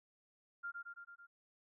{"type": "tone with echo", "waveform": "sine", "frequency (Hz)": 1396.9, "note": "F6", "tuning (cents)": 0, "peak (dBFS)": -40, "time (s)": [0.63, 0.72], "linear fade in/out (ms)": 20, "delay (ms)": 110, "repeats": 5, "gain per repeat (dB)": -3, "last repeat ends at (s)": 1.27, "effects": []}